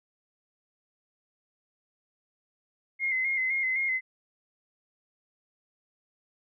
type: tone with vibrato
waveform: sine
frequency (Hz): 2093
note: C7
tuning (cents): 0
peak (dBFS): -25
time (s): 2.99-4.01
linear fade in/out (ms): 50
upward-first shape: square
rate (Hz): 3.9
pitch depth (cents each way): 39
effects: none